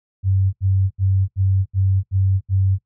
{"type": "tone bursts", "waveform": "sine", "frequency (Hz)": 96, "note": "G2", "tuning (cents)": -36, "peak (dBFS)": -14, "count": 7, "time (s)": [0.23, 2.786], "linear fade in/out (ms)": 50, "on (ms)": 300, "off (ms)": 76, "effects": ["noise-tail reverb RT60 0.1 s tail -18 dB re dry"]}